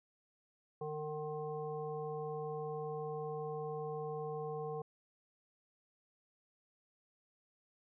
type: harmonic tone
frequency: 152.1 Hz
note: D#3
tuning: 39 cents flat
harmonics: 1 / 3 / 5 / 7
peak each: -45 / -40 / -46 / -50 dBFS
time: 0.81-4.82 s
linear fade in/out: 5 ms
effects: none